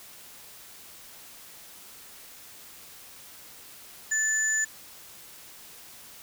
sine tone pair together, 1749 / 6988 Hz, A6 / A8, -11 / -13 cents, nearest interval 2 octaves, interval 2398 cents, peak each -26 dBFS, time 4.11-4.65 s, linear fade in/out 10 ms, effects white hiss -48 dBFS RMS until 6.22 s

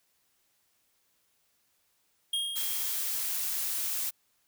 square tone with exponential decay, 3247 Hz, G#7, 40 cents flat, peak -27 dBFS, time 2.33-3.35 s, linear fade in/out 5 ms, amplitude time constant 220 ms
blue noise, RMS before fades -32 dBFS, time 2.55-4.11 s, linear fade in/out 20 ms
effects white hiss -72 dBFS RMS until 4.47 s

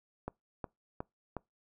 click train, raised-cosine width 1 ms, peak -23 dBFS, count 4, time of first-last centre 0.28-1.367 s, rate 2.76 Hz, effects noise-tail reverb RT60 0.2 s tail -25 dB re dry

